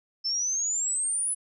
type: exponential sweep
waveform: sine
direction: up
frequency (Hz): 5270 to 10200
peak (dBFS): -25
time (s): 0.24-1.35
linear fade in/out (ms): 20
effects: none

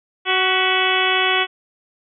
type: harmonic tone with a mistuned harmonic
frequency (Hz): 373.1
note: F#4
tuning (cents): +14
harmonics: 1 / 2 / 3 / 4 / 5 / 6 / 7 / 8 / 9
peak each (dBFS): -24 / -24 / -24 / -24 / -24 / -24 / -24 / -24 / -24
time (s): 0.25-1.47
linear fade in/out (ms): 50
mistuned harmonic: 5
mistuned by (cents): +68
effects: none

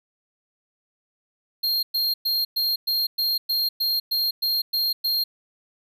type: tone bursts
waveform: square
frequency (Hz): 4215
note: C8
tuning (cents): +12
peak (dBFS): -21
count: 12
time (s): 1.63-5.24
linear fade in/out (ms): 10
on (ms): 200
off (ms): 110
effects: none

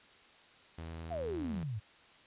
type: tone with vibrato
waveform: sawtooth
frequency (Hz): 81.9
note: E2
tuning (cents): -11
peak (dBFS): -38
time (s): 0.78-1.64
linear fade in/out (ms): 5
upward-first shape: sine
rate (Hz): 10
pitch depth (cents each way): 12
type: exponential sweep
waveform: sine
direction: down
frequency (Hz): 740 to 97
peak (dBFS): -35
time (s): 1.1-1.8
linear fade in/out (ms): 20
effects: white hiss -60 dBFS RMS until 2.26 s + resampled to 8000 Hz

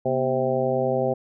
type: harmonic tone with a mistuned harmonic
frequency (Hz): 130.81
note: C3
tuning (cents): 0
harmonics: 1 / 2 / 3 / 4 / 5 / 6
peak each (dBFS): -30 / -30 / -27 / -24 / -27 / -30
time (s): 0.05-1.14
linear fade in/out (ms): 10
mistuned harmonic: 2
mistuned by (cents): -120
effects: none

